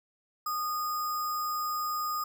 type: tone with sample-and-hold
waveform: sine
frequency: 1229 Hz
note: D#6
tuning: 22 cents flat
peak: -29 dBFS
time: 0.46-2.24 s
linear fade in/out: 5 ms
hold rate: 6300 Hz
effects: none